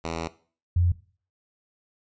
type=tone pair in turn; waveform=5% pulse / sine; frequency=82.41 / 87.74 Hz; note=E2 / F2; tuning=0 / +9 cents; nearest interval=minor second; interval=109 cents; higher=second; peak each=-18 dBFS; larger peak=neither; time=0.04-0.28 / 0.76-0.92 s; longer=first; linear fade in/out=5 ms; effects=noise-tail reverb RT60 0.4 s tail -17 dB re dry + resampled to 16000 Hz